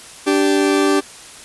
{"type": "tone pair together", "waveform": "40% pulse", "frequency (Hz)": [292.2, 390], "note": ["D4", "G4"], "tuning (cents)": [-9, -9], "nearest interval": "perfect fourth", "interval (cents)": 500, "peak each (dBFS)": -15, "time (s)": [0.26, 1.01], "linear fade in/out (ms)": 20, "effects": ["white hiss -38 dBFS RMS until 1.44 s", "resampled to 24000 Hz"]}